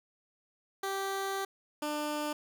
15% pulse tone pair in turn, 390 / 298.5 Hz, G4 / D4, -9 / +28 cents, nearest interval perfect fourth, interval 463 cents, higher first, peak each -26 dBFS, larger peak neither, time 0.83-1.45 / 1.82-2.33 s, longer first, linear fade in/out 5 ms, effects none

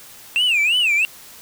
sine tone with vibrato, 2637 Hz, E7, in tune, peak -12 dBFS, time 0.36-1.05 s, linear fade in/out 0 ms, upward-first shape sine, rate 3 Hz, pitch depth 230 cents each way, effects tanh soft clip ceiling -13 dBFS + white hiss -42 dBFS RMS until 1.41 s

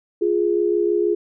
sine tone pair together, 349 / 415.3 Hz, F4 / G#4, -1 / 0 cents, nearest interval minor third, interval 301 cents, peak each -19 dBFS, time 0.21-1.15 s, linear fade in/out 10 ms, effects none

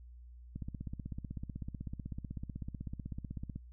click train, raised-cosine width 5 ms, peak -28 dBFS, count 49, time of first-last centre 0.56-3.56 s, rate 16 Hz, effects noise-tail reverb RT60 0.1 s tail -24 dB re dry + added 60 Hz sine -50 dBFS peak until 3.72 s

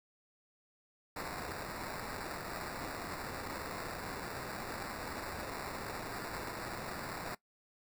white noise with sample-and-hold, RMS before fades -42 dBFS, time 1.16-7.35 s, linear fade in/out 5 ms, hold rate 3150 Hz, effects noise-tail reverb RT60 0.1 s tail -20 dB re dry

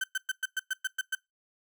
35% pulse tone bursts, 1538 Hz, G6, 33 cents flat, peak -26 dBFS, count 9, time 0.01-1.151 s, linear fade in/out 5 ms, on 29 ms, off 110 ms, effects noise-tail reverb RT60 0.2 s tail -23 dB re dry

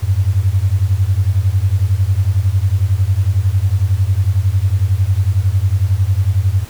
sine beating tone pair, 90.6 / 101.6 Hz, F#2 / G#2, -36 / -38 cents, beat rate 11 Hz, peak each -14 dBFS, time 0.02-6.65 s, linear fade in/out 20 ms, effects pink hiss -38 dBFS RMS until 6.69 s

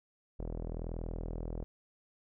sawtooth tone with low-pass filter, 40.86 Hz, E1, 14 cents flat, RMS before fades -39 dBFS, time 0.39-1.64 s, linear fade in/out 0 ms, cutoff 540 Hz, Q 1.7, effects none

